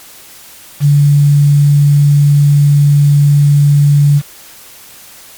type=tone with quantisation; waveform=sine; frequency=144.3 Hz; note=D3; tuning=30 cents flat; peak=-4 dBFS; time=0.8-4.22 s; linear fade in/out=50 ms; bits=5; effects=white hiss -36 dBFS RMS until 5.37 s + MP3 96 kbps